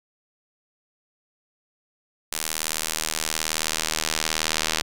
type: tone with band-pass filter sweep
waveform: sawtooth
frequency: 78.9 Hz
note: D#2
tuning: 25 cents sharp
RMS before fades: -27 dBFS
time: 2.32-4.82 s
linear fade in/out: 5 ms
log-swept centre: 9900 to 5000 Hz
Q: 0.75
effects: none